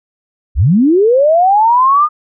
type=linear sweep; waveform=sine; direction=up; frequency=45.95 to 1236 Hz; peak=-6 dBFS; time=0.55-2.09 s; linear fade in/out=50 ms; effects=none